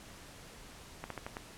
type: slowing click train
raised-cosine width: 0.5 ms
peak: -24 dBFS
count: 5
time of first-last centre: 1.04-1.369 s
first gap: 63 ms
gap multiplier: 1.18
effects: pink hiss -52 dBFS RMS until 1.57 s + low-pass 11000 Hz 12 dB/octave